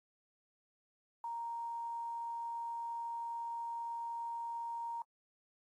sine tone with quantisation, 932.3 Hz, A#5, in tune, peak -38 dBFS, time 1.24-5.02 s, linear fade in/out 2 ms, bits 11, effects AAC 32 kbps

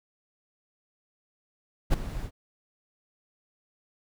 brown noise with ADSR envelope, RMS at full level -18 dBFS, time 1.9-2.31 s, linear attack 35 ms, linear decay 10 ms, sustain -16 dB, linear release 65 ms, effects none

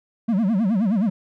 triangle tone with vibrato, 207.7 Hz, G#3, in tune, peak -15 dBFS, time 0.28-1.1 s, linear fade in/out 10 ms, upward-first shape sine, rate 9.5 Hz, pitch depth 230 cents each way, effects none

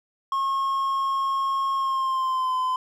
triangle tone with pitch glide, 1084 to 1023.2 Hz, C#6 to C6, -39 to -39 cents, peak -20 dBFS, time 0.32-2.76 s, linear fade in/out 2 ms, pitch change -100 cents, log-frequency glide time 1.75-2.55 s, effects none

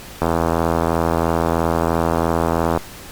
click train, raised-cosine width 1 ms, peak -3 dBFS, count 213, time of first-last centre 0.22-2.774 s, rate 83 Hz, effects pink hiss -37 dBFS RMS until 3.11 s + Opus 48 kbps

